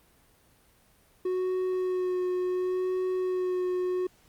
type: tone with vibrato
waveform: triangle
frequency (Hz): 366.9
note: F#4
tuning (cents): -15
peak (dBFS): -24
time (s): 1.25-4.07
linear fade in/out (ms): 5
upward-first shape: sine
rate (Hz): 0.7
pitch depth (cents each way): 16
effects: pink hiss -62 dBFS RMS until 4.28 s + Opus 32 kbps